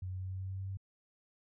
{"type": "tone with pitch steps", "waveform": "sine", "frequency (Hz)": [92.4, 92.99, 93.58, 94.18, 94.78, 95.38, 95.99, 96.6], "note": ["F#2", "F#2", "F#2", "F#2", "F#2", "G2", "G2", "G2"], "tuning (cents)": [-2, 9, 20, 31, 42, -47, -36, -25], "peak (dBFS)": -37, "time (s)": [0.02, 0.772], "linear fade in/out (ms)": 5, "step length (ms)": 94, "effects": []}